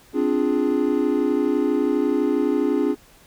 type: chord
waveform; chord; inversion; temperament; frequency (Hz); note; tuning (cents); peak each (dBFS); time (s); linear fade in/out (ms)
triangle; D half-diminished seventh; third; equal; 261.6 / 293.7 / 349.2 / 415.3; C4 / D4 / F4 / Ab4; 0 / 0 / 0 / 0; -22 / -20 / -23 / -22; 0.13-2.96; 50
effects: pink hiss -52 dBFS RMS until 3.26 s